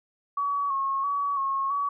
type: tone with vibrato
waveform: sine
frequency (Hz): 1111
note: C#6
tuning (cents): +4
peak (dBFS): -24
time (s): 0.37-1.89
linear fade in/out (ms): 5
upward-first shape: square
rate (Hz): 1.5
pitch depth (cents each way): 35
effects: none